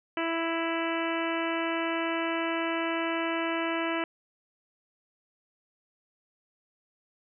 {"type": "harmonic tone", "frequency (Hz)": 330.7, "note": "E4", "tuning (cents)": 6, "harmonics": [1, 2, 3, 4, 5, 6, 7, 8, 9], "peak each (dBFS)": [-31, -34, -36, -37, -38, -39, -39, -40, -41], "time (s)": [0.17, 4.04], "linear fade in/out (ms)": 2, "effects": []}